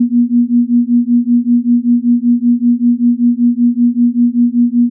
sine beating tone pair, 237.5 / 242.7 Hz, A#3 / B3, +33 / -30 cents, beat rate 5.2 Hz, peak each -11 dBFS, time 0-4.9 s, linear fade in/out 10 ms, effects none

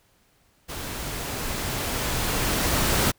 pink noise with level ramp, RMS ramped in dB -34 to -21 dBFS, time 0.68-3.12 s, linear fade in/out 20 ms, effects pink hiss -63 dBFS RMS until 3.18 s

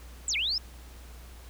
sine linear two-way sweep, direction down then up, 8090 to 2093 to 5350 Hz, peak -26 dBFS, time 0.28-0.58 s, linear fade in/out 2 ms, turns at 0.36 s, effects added 60 Hz sine -45 dBFS peak until 1.49 s + pink hiss -53 dBFS RMS until 1.49 s

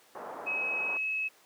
white low-pass noise, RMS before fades -40 dBFS, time 0.15-0.97 s, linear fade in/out 0 ms, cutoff 1100 Hz, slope 24 dB/octave
sine tone with pitch glide, 2555 to 2577 Hz, D#7 to E7, +45 to -40 cents, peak -29 dBFS, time 0.46-1.29 s, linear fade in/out 20 ms, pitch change +15 cents, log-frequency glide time 0.92-1.05 s
effects pink hiss -60 dBFS RMS until 1.45 s + high-pass 400 Hz 12 dB/octave

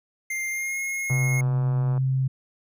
square tone with pitch glide, 2104 to 2158 Hz, C7 to C#7, +9 to -47 cents, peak -27 dBFS, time 0.3-1.41 s, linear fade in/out 5 ms, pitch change +44 cents, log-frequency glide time 0.5-0.79 s
sine tone, 132.1 Hz, C3, 17 cents sharp, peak -20 dBFS, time 1.1-2.28 s, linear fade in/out 10 ms
click train, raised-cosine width 1 ms, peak -24 dBFS, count 109, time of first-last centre 1.1-1.978 s, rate 123 Hz
effects none

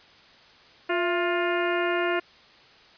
harmonic tone with a mistuned harmonic, 352.4 Hz, F4, 16 cents sharp, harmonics 1 / 2 / 3 / 4 / 5 / 6 / 7 / 8, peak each -26 / -29 / -33 / -31 / -33 / -36 / -37 / -38 dBFS, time 0.89-2.2 s, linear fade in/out 10 ms, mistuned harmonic 2, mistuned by -72 cents, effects white hiss -53 dBFS RMS until 2.97 s + resampled to 11025 Hz

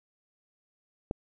click, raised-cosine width 2 ms, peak -17 dBFS, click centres 1.111 s, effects none

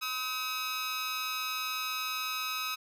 15% pulse tone with amplitude modulation, 1274 Hz, D#6, 41 cents sharp, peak -23 dBFS, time 0.01-2.76 s, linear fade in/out 20 ms, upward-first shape sine, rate 260 Hz, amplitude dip 65%, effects none

